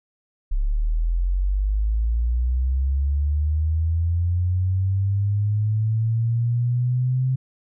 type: linear sweep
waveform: sine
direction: up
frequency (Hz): 33.81 to 130.81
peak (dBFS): -18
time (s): 0.51-7.36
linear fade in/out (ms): 10
effects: none